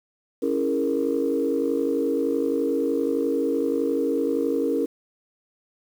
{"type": "chord", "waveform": "sine", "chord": "A# half-diminished seventh", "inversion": "first", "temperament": "equal", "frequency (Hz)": [277.2, 329.6, 415.3, 466.2], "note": ["C#4", "E4", "G#4", "A#4"], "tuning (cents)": [0, 0, 0, 0], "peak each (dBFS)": [-25, -27, -28, -24], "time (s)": [0.42, 4.86], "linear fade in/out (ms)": 10, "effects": ["tanh soft clip ceiling -12 dBFS", "8-bit"]}